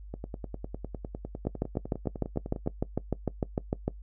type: two click trains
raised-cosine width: 2 ms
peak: -14 / -23 dBFS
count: 17 / 26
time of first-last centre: 1.47-3.88 / 0.14-2.663 s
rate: 6.64 / 9.91 Hz
effects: noise-tail reverb RT60 0.1 s tail -19 dB re dry + added 50 Hz sine -42 dBFS peak until 4.02 s